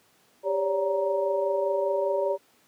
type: tone cluster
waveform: sine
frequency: 396.7 / 548 / 573 / 938 Hz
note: G4 / C#5 / D5 / A#5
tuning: +21 / -20 / -43 / +11 cents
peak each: -28 / -34 / -25 / -33 dBFS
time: 0.43-2.38 s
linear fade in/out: 50 ms
effects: pink hiss -62 dBFS RMS until 2.67 s + high-pass 200 Hz 12 dB/octave